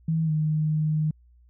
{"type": "tone with pitch glide", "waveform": "sine", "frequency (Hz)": [161.2, 154.28], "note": ["E3", "D#3"], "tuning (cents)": [-38, -14], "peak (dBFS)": -21, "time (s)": [0.08, 1.11], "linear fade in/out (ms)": 5, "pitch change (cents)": -76, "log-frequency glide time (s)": [0.25, 0.31], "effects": ["added 60 Hz sine -53 dBFS peak until 1.49 s"]}